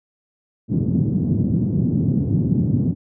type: band-pass noise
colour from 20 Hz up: white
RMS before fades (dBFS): -19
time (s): 0.68-2.95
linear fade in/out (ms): 50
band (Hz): 100 to 230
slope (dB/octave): 24
effects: none